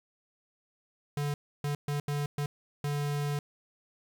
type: tone bursts at uneven times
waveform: square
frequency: 145.1 Hz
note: D3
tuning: 21 cents flat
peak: -30 dBFS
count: 6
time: 1.17-1.34 / 1.64-1.75 / 1.88-2 / 2.08-2.26 / 2.38-2.46 / 2.84-3.39 s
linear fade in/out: 2 ms
effects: 10-bit